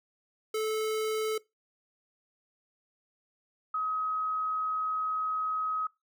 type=tone pair in turn; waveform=square / sine; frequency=435.2 / 1268.5 Hz; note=A4 / D#6; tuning=-19 / +33 cents; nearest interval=octave + perfect fifth; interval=1852 cents; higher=second; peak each=-29 / -28 dBFS; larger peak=second; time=0.54-1.38 / 3.74-5.87 s; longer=second; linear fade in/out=5 ms; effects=noise-tail reverb RT60 0.2 s tail -21 dB re dry